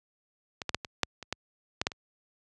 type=clicks; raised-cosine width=0.2 ms; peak=-18 / -12 / -9 / -19 / -6 / -24 / -13 / -10 / -8 / -25 dBFS; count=10; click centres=0.618 / 0.693 / 0.746 / 0.848 / 1.033 / 1.227 / 1.326 / 1.815 / 1.869 / 1.918 s; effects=high-pass 60 Hz 12 dB/octave + resampled to 22050 Hz